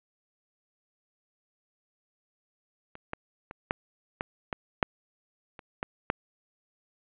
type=clicks; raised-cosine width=0.5 ms; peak=-29 / -17 / -25 / -11 / -15 / -16 / -6 / -28 / -15 / -9 dBFS; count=10; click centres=2.954 / 3.134 / 3.511 / 3.709 / 4.209 / 4.528 / 4.828 / 5.592 / 5.829 / 6.101 s; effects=resampled to 8000 Hz + 8-bit